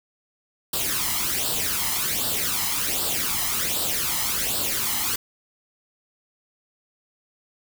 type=noise with flanger; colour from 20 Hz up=white; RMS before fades=-25 dBFS; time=0.73-5.16 s; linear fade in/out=5 ms; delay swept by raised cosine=0.23 to 1 ms; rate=1.3 Hz; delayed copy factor=+0.65; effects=none